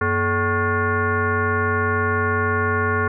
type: tone with frequency modulation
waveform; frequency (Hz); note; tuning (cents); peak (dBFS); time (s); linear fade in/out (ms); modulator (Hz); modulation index
sine; 763; G5; -47; -17; 0.01-3.08; 5; 334; 2.7
effects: none